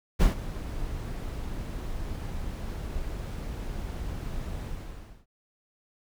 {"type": "noise with ADSR envelope", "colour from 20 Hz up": "brown", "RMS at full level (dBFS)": -18, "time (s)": [0.19, 5.26], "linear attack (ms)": 24, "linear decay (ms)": 130, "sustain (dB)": -16, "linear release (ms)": 620, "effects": []}